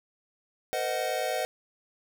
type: chord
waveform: square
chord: C half-diminished seventh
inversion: third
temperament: equal with one note detuned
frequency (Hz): 466.2 / 515.2 / 622.3 / 740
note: Bb4 / C5 / Eb5 / Gb5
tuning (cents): 0 / -27 / 0 / 0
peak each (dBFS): -38 / -34 / -33 / -33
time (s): 0.73-1.45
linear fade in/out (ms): 0
effects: none